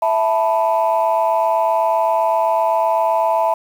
sine chord, E suspended fourth, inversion none, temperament equal, 659.3 / 880 / 987.8 Hz, E5 / A5 / B5, 0 / 0 / 0 cents, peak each -16 / -17 / -19 dBFS, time 0.02-3.54 s, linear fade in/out 5 ms, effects tanh soft clip ceiling -7 dBFS + 7-bit

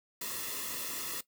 white noise with comb filter, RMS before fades -38 dBFS, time 0.21-1.21 s, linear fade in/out 5 ms, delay 1.3 ms, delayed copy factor -0.7, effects noise-tail reverb RT60 0.1 s tail -17 dB re dry

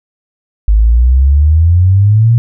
sine exponential sweep, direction up, 51 to 120 Hz, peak -4 dBFS, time 0.68-2.38 s, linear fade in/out 0 ms, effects none

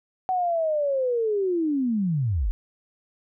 sine linear sweep, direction down, 754 to 37.8 Hz, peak -21 dBFS, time 0.29-2.51 s, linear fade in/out 0 ms, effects none

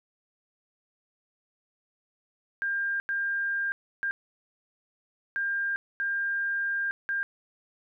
sine tone bursts at uneven times, 1600 Hz, G6, 35 cents sharp, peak -26 dBFS, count 6, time 2.62-3 / 3.09-3.72 / 4.03-4.11 / 5.36-5.76 / 6-6.91 / 7.09-7.23 s, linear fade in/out 0 ms, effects none

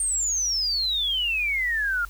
sine exponential sweep, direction down, 8870 to 1377 Hz, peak -22 dBFS, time 0-2.05 s, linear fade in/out 2 ms, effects added 50 Hz sine -39 dBFS peak until 2.09 s + white hiss -51 dBFS RMS until 2.09 s

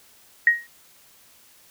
sine tone with exponential decay, 1882 Hz, A#6, 16 cents sharp, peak -9 dBFS, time 0.47-0.67 s, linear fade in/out 2 ms, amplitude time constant 42 ms, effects white hiss -54 dBFS RMS until 1.7 s

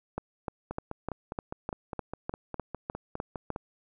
two click trains, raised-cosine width 1 ms, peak -21 / -18 dBFS, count 15 / 12, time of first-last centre 0.71-3.561 / 0.18-3.503 s, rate 4.91 / 3.31 Hz, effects none

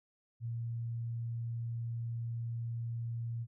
sine tone, 116.54 Hz, A#2, in tune, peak -35 dBFS, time 0.4-3.47 s, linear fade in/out 50 ms, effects none

